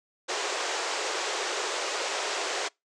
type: band-pass noise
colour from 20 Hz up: pink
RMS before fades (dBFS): -31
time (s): 0.28-2.69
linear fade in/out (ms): 20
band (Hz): 370 to 7800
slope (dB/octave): 48
effects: noise-tail reverb RT60 0.2 s tail -26 dB re dry